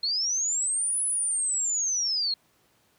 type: linear two-way sweep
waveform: sine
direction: up then down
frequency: 4186 to 10250 to 4186 Hz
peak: -24 dBFS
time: 0.03-2.34 s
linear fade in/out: 5 ms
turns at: 1.03 s
effects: pink hiss -65 dBFS RMS until 2.98 s + high-pass 100 Hz 12 dB/octave